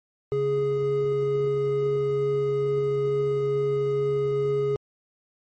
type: tone pair together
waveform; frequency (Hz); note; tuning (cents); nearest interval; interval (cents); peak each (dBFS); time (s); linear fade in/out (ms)
triangle; 139.19 / 415.3; C#3 / G#4; +7 / 0; octave + perfect fifth; 1893; -28 / -20; 0.32-4.76; 0
effects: MP3 32 kbps